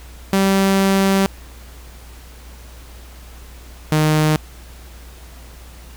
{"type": "tone pair in turn", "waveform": "sawtooth", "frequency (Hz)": [194.2, 154.14], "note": ["G3", "D#3"], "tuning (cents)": [-16, -16], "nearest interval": "major third", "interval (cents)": 400, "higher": "first", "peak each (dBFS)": -9, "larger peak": "neither", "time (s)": [[0.33, 1.26], [3.92, 4.36]], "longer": "first", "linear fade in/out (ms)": 0, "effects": ["added 60 Hz sine -37 dBFS peak until 5.96 s", "pink hiss -44 dBFS RMS until 5.96 s"]}